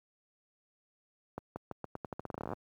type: accelerating click train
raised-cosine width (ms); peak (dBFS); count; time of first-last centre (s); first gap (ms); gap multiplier
1; -24; 21; 1.38-2.533; 180; 0.85
effects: high-pass 80 Hz 12 dB/octave + 11-bit